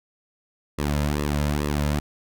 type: tone with flanger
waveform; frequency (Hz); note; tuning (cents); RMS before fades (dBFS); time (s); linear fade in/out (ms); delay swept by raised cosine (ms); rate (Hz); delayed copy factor
sawtooth; 73.4; D2; 0; -24; 0.78-2; 10; 1.3 to 2.7; 2.3; -0.75
effects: none